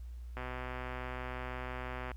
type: click train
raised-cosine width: 0.5 ms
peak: -26 dBFS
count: 221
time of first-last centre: 0.37-2.116 s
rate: 126 Hz
effects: added 60 Hz sine -42 dBFS peak until 2.16 s + pink hiss -69 dBFS RMS until 2.16 s